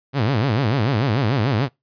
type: tone with vibrato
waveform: sawtooth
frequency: 121.5 Hz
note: B2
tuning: 28 cents flat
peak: -13 dBFS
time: 0.13-1.69 s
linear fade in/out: 50 ms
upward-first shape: sine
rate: 6.8 Hz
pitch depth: 290 cents each way
effects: noise-tail reverb RT60 0.2 s tail -25 dB re dry + resampled to 11025 Hz